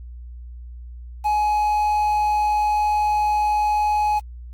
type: tone with quantisation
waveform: triangle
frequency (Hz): 841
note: G#5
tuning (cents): +22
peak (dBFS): -15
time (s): 1.24-4.2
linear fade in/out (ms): 20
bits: 7
effects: added 60 Hz sine -34 dBFS peak until 4.53 s + AAC 64 kbps